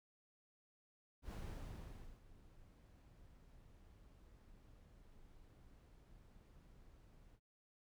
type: noise with ADSR envelope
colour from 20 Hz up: brown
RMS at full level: -45 dBFS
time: 1.22-7.4 s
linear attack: 90 ms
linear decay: 890 ms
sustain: -18 dB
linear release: 64 ms
effects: none